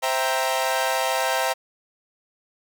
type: chord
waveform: sawtooth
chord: C dominant seventh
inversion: none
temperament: equal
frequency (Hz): 523.3 / 659.3 / 784 / 932.3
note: C5 / E5 / G5 / Bb5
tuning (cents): 0 / 0 / 0 / 0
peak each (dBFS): -23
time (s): 0.02-1.54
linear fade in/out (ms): 20
effects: none